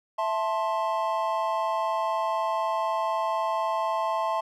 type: chord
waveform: triangle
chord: A minor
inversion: second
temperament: just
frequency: 660 / 880 / 1056 Hz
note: E5 / A5 / C6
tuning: +2 / 0 / +16 cents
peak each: -27 dBFS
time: 0.18-4.41 s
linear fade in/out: 10 ms
effects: none